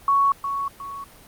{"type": "tone with echo", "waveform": "sine", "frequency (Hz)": 1113, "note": "C#6", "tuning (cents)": 7, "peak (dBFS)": -15, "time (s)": [0.08, 0.32], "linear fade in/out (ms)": 2, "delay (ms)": 360, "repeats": 2, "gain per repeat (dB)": -8, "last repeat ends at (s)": 1.04, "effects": ["pink hiss -48 dBFS RMS until 1.27 s", "Opus 32 kbps"]}